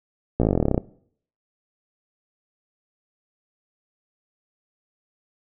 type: slowing click train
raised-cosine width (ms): 2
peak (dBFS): -6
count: 17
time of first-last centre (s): 0.4-0.779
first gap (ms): 16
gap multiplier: 1.05
effects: noise-tail reverb RT60 0.6 s tail -20 dB re dry